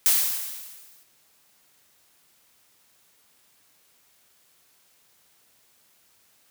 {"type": "noise with exponential decay", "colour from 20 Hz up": "blue", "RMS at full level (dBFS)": -17, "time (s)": [0.06, 1.03], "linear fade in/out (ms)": 0, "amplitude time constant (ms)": 210, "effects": ["white hiss -62 dBFS RMS until 6.5 s", "high-pass 60 Hz 12 dB/octave"]}